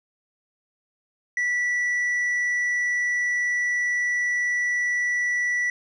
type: tone with tanh clipping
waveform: sine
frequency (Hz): 1957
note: B6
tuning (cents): -16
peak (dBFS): -22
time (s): 1.37-5.7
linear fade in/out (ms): 2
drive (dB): 3
effects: none